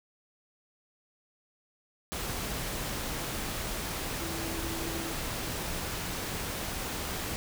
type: tone in noise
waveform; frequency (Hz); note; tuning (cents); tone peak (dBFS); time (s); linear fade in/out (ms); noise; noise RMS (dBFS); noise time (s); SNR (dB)
sine; 329.6; E4; 0; -38; 4.21-5.13; 0; pink; -35; 2.12-7.36; -6
effects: none